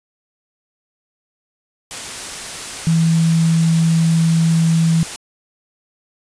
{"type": "tone in noise", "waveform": "sine", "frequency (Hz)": 164.1, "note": "E3", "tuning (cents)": -8, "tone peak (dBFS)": -11, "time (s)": [2.87, 5.03], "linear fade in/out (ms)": 0, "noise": "white", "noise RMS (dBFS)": -28, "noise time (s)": [1.91, 5.16], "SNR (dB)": 14, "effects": ["resampled to 22050 Hz"]}